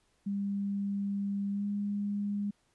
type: tone with pitch glide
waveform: sine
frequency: 200 to 203.6 Hz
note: G3 to G#3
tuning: +35 to -34 cents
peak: -30 dBFS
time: 0.26-2.51 s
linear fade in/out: 10 ms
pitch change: +31 cents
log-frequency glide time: 1.51-1.66 s
effects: pink hiss -72 dBFS RMS until 2.74 s + resampled to 24000 Hz